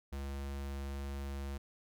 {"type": "tone", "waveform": "square", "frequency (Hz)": 69.3, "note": "C#2", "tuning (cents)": 0, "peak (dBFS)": -39, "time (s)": [0.12, 1.58], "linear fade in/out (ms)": 10, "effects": []}